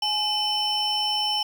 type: tone cluster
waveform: triangle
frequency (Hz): 841 / 3025 / 5380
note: G#5 / F#7 / E8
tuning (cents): +22 / +38 / +34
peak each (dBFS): -26 / -24 / -26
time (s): 0.02-1.43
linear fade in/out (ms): 5
effects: 8-bit